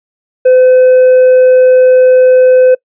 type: tone with hard clipping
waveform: sine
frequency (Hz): 510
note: C5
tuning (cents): -44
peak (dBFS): -3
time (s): 0.45-2.75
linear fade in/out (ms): 10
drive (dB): 2
effects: noise-tail reverb RT60 0.1 s tail -25 dB re dry + resampled to 8000 Hz